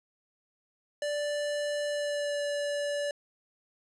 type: tone with pitch glide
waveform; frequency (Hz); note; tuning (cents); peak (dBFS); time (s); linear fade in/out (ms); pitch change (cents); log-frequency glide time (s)
square; 586 to 578.6; D5 to D5; -4 to -26; -30; 1.02-3.11; 2; -22; 1.88-2.42
effects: resampled to 22050 Hz + 10-bit